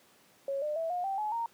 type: tone with pitch steps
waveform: sine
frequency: 551 / 600.9 / 655.3 / 714.6 / 779.2 / 849.8 / 926.7 Hz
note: C#5 / D5 / E5 / F5 / G5 / G#5 / A#5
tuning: -11 / +40 / -10 / +40 / -11 / +40 / -10 cents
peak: -30 dBFS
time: 0.48-1.46 s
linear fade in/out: 2 ms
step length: 140 ms
effects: pink hiss -62 dBFS RMS until 1.53 s + high-pass 200 Hz 12 dB/octave